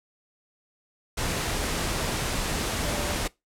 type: tone in noise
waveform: sine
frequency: 587.3 Hz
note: D5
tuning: in tune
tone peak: -34 dBFS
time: 2.85-3.15 s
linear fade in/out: 10 ms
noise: pink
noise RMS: -28 dBFS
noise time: 1.17-3.28 s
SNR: -9 dB
effects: noise-tail reverb RT60 0.2 s tail -22 dB re dry + low-pass 11000 Hz 12 dB/octave

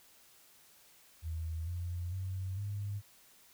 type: tone with pitch steps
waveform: sine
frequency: 81.1 / 87.42 / 94.24 / 101.59 Hz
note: E2 / F2 / F#2 / G#2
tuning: -28 / +2 / +32 / -38 cents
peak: -35 dBFS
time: 1.22-3.02 s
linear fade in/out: 50 ms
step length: 450 ms
effects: white hiss -62 dBFS RMS until 3.53 s

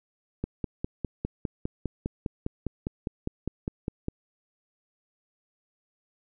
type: click train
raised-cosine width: 3 ms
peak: -16 dBFS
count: 19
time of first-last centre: 0.44-4.084 s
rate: 4.94 Hz
effects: none

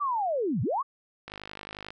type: linear two-way sweep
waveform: sine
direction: down then up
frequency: 1194 to 97.1 to 1194 Hz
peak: -25 dBFS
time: 0-0.83 s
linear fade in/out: 20 ms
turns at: 0.62 s
type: click train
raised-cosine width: 0.3 ms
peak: -23 dBFS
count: 33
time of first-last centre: 1.28-1.905 s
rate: 51.2 Hz
effects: none

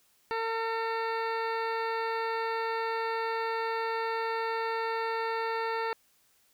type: harmonic tone with a mistuned harmonic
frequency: 452.8 Hz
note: A4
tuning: 50 cents sharp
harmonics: 1 / 2 / 3 / 4 / 5 / 6 / 8 / 9 / 10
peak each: -33 / -33 / -37 / -39 / -44 / -46 / -51 / -52 / -50 dBFS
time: 0.31-5.93 s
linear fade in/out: 0 ms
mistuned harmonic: 5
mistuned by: -26 cents
effects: white hiss -67 dBFS RMS until 6.53 s

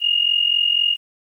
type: tone pair together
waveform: sine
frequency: 2826 / 2870 Hz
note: F7 / F7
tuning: +20 / +47 cents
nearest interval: unison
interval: 27 cents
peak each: -18 dBFS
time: 0-0.97 s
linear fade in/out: 50 ms
effects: 9-bit

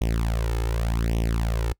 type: tone with flanger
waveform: sawtooth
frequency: 56.6 Hz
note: A1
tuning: 50 cents sharp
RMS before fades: -24 dBFS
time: 0.01-1.73 s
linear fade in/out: 5 ms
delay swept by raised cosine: 0.33 to 2.33 ms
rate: 0.86 Hz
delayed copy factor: +1
effects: noise-tail reverb RT60 0.1 s tail -25 dB re dry

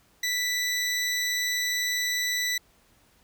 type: tone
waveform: 20% pulse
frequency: 1975.5 Hz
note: B6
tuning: in tune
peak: -20 dBFS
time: 0.23-2.58 s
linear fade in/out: 5 ms
effects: pink hiss -62 dBFS RMS until 3.23 s

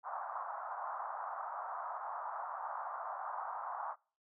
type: band-pass noise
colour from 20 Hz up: pink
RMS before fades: -42 dBFS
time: 0.03-3.96 s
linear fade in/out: 50 ms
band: 710 to 1300 Hz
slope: 48 dB/octave
effects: noise-tail reverb RT60 0.4 s tail -25 dB re dry

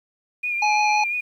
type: tone with vibrato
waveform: sine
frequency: 2428 Hz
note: D#7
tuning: 43 cents flat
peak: -22 dBFS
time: 0.43-1.21 s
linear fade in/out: 10 ms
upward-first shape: triangle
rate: 5.8 Hz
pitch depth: 42 cents each way
type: harmonic tone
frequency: 843 Hz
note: G#5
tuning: 26 cents sharp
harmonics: 1 / 3 / 5 / 7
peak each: -18 / -28 / -32 / -35 dBFS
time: 0.62-1.04 s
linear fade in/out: 5 ms
effects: 9-bit

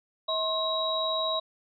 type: tone cluster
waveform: sine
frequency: 642 / 1065 / 3845 Hz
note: E5 / C6 / B7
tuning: -46 / +30 / -47 cents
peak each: -30 / -32 / -29 dBFS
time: 0.28-1.4 s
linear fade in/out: 10 ms
effects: none

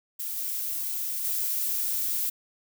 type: noise with level steps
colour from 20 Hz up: violet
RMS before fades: -33 / -31 / -28 dBFS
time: 0.19-2.3 s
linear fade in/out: 10 ms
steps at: 0.37 / 1.24 s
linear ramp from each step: 10 ms
effects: none

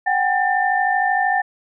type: tone cluster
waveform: sine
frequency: 746 / 799 / 1790 Hz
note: F#5 / G5 / A6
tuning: +14 / +33 / +29 cents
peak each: -20 dBFS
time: 0.06-1.42 s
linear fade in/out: 10 ms
effects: none

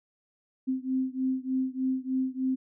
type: beating tone pair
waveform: sine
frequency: 259.2 / 262.5 Hz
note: C4 / C4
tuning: -16 / +6 cents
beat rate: 3.3 Hz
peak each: -29 / -30 dBFS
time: 0.67-2.56 s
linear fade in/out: 20 ms
effects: none

